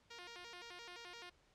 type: tone with vibrato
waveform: 5% pulse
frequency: 407.8 Hz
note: G#4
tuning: 32 cents flat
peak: -39 dBFS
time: 0.1-1.3 s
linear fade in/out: 10 ms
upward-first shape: square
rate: 5.8 Hz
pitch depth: 240 cents each way
effects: pink hiss -72 dBFS RMS until 1.54 s + low-pass 6000 Hz 12 dB/octave